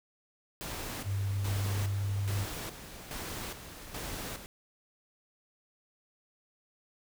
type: noise with tremolo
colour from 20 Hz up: pink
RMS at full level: -39 dBFS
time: 0.61-4.46 s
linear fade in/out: 0 ms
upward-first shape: square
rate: 1.2 Hz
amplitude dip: 60%
type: tone with pitch glide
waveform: sine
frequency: 98.7 to 99.67 Hz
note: G2 to G2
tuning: +12 to +29 cents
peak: -29 dBFS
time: 1.04-2.47 s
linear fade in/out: 50 ms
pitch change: +17 cents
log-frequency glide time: 1.18-2.28 s
effects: none